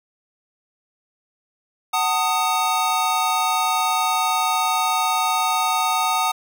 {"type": "chord", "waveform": "square", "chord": "D# diminished", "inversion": "first", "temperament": "just", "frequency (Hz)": [746.7, 896, 1244.5], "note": ["F#5", "A5", "D#6"], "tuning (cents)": [16, 31, 0], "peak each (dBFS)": [-24, -24, -23], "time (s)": [1.93, 6.32], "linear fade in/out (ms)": 10, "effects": []}